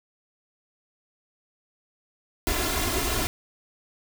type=noise with comb filter; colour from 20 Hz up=pink; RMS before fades=-26 dBFS; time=2.47-3.27 s; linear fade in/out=0 ms; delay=2.9 ms; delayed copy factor=+0.75; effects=none